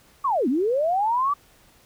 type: linear two-way sweep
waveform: sine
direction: down then up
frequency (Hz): 1174.7 to 229.2 to 1174.7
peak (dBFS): -19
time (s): 0.24-1.34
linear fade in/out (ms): 10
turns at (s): 0.48
effects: pink hiss -56 dBFS RMS until 1.85 s